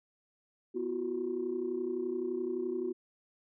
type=chord; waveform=sine; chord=B suspended fourth; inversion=none; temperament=equal with one note detuned; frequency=246.9 / 338.3 / 370 Hz; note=B3 / E4 / F#4; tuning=0 / +45 / 0 cents; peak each=-39 / -37 / -33 dBFS; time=0.74-2.93 s; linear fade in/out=20 ms; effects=tanh soft clip ceiling -24 dBFS